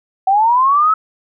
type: linear sweep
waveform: sine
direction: up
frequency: 749 to 1308 Hz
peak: -9 dBFS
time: 0.27-0.94 s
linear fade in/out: 5 ms
effects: none